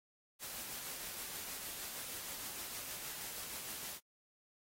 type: noise with tremolo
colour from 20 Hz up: white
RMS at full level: -44 dBFS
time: 0.39-4 s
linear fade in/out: 50 ms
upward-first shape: sine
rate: 6.4 Hz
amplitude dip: 25%
effects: AAC 48 kbps